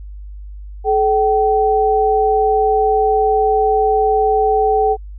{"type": "tone pair together", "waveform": "sine", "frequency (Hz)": [430, 768.8], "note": ["A4", "G5"], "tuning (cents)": [-40, -34], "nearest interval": "minor seventh", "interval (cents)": 1006, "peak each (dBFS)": -14, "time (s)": [0.84, 4.97], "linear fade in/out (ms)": 50, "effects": ["added 50 Hz sine -29 dBFS peak until 5.18 s"]}